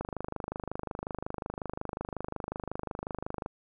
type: click train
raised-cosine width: 1 ms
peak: -20 dBFS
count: 89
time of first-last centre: 0.01-3.461 s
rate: 25.5 Hz
effects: none